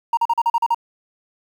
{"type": "tone bursts", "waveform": "triangle", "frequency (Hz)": 932.3, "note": "A#5", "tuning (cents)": 0, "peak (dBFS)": -11, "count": 8, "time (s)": [0.13, 0.746], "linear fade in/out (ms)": 5, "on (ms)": 42, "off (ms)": 40, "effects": ["tanh soft clip ceiling -10 dBFS", "8-bit"]}